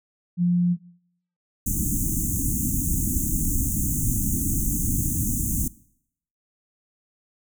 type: tone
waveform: sine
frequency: 175.8 Hz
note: F3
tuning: 12 cents sharp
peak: -17 dBFS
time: 0.37-0.77 s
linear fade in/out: 50 ms
type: band-stop noise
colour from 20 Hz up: pink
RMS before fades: -24 dBFS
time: 1.66-5.68 s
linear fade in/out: 5 ms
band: 320 to 6300 Hz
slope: 96 dB/octave
effects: noise-tail reverb RT60 0.7 s tail -21 dB re dry